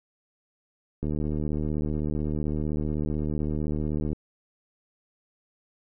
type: click train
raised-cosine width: 3 ms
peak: -17 dBFS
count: 236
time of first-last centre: 1.03-4.13 s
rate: 75.8 Hz
effects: none